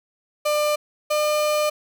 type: tone pair in turn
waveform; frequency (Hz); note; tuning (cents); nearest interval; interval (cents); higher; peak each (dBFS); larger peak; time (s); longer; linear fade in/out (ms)
35% pulse; 597 / 602.2; D5 / D5; +28 / +43; unison; 15; second; -17; neither; 0.45-0.76 / 1.1-1.7; second; 10
effects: none